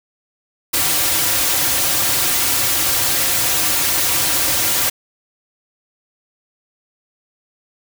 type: noise with comb filter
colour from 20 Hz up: white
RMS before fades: -17 dBFS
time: 0.73-4.9 s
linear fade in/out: 10 ms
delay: 4.7 ms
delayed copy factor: -0.7
effects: none